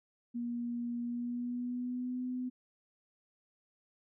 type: tone with pitch glide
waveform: sine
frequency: 238.6 to 251.8 Hz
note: A#3 to B3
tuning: +41 to +34 cents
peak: -34 dBFS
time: 0.34-2.5 s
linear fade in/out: 20 ms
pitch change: +93 cents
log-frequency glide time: 1.02-2.24 s
effects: none